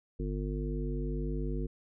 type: harmonic tone with a mistuned harmonic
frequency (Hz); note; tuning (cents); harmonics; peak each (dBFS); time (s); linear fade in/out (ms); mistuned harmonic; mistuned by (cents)
50.1; G1; +38; 1 / 3 / 5 / 7 / 9; -33 / -38 / -40 / -41 / -43; 0.19-1.67; 10; 1; +22
effects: none